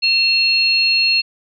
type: tone pair together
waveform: sine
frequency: 2700 / 4281 Hz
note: E7 / C8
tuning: +41 / +39 cents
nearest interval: minor sixth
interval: 798 cents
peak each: -16 / -14 dBFS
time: 0.02-1.22 s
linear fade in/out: 20 ms
effects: none